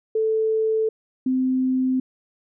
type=tone pair in turn; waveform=sine; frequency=440 / 258.5 Hz; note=A4 / C4; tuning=0 / -21 cents; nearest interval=major sixth; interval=921 cents; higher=first; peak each=-18 dBFS; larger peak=neither; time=0.15-0.89 / 1.26-2 s; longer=neither; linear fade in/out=5 ms; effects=none